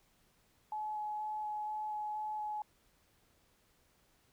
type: tone with vibrato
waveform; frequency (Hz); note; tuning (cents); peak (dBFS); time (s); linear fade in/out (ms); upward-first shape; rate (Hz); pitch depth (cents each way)
sine; 850; G#5; +40; -36; 0.72-2.62; 2; square; 2.1; 8
effects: pink hiss -71 dBFS RMS until 4.32 s